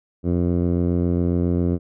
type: tone with low-pass filter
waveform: 10% pulse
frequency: 87.31 Hz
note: F2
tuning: in tune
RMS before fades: -20 dBFS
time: 0.23-1.79 s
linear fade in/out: 50 ms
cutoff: 350 Hz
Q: 0.73
effects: none